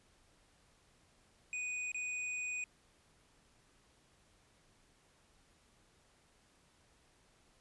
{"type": "tone with dropouts", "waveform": "square", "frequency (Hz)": 2482, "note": "D#7", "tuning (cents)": -5, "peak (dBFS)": -38, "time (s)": [1.53, 2.64], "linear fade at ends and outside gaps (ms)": 1, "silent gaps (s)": [1.918, 1.945], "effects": ["pink hiss -69 dBFS RMS until 7.6 s", "resampled to 24000 Hz"]}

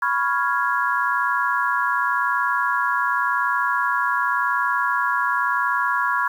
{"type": "chord", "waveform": "sine", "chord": "C# dominant seventh", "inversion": "third", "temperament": "equal", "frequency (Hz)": [987.8, 1108.7, 1396.9, 1661.2], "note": ["B5", "C#6", "E#6", "G#6"], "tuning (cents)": [0, 0, 0, 0], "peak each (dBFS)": -24, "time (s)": [0.02, 6.28], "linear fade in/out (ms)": 5, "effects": ["8-bit"]}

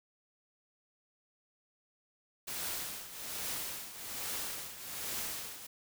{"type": "noise with tremolo", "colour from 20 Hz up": "white", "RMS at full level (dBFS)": -37, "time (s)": [2.47, 5.67], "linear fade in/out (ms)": 10, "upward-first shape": "triangle", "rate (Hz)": 1.2, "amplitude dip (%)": 75, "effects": []}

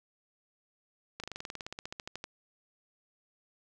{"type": "slowing click train", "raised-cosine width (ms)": 0.2, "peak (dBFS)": -22, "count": 19, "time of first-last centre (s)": [1.2, 2.241], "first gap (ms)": 37, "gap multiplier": 1.05, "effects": []}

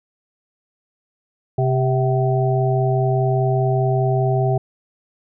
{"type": "harmonic tone with a mistuned harmonic", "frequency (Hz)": 130.81, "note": "C3", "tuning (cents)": 0, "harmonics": [1, 3, 5, 6], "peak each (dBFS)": [-17, -22, -24, -25], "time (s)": [1.58, 4.58], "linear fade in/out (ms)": 5, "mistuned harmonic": 6, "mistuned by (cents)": -58, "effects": []}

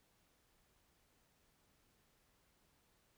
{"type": "silence", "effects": ["pink hiss -75 dBFS RMS until 3.17 s"]}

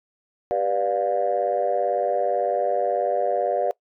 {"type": "chord", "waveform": "sine", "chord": "G dominant seventh", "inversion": "none", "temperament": "just", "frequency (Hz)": [392, 490, 588, 705.6], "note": ["G4", "B4", "D5", "F5"], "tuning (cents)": [0, -14, 2, 18], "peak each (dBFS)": [-29, -25, -23, -24], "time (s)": [0.51, 3.71], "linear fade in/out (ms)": 0, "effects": ["noise-tail reverb RT60 0.1 s tail -22 dB re dry", "tanh soft clip ceiling -12 dBFS"]}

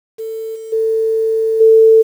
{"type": "tone with level steps", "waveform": "sine", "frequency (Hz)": 444.9, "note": "A4", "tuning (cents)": 19, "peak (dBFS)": [-21, -26, -12, -4], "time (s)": [0.18, 2.03], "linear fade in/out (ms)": 20, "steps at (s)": [0.55, 0.72, 1.6], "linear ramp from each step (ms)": 10, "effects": ["7-bit"]}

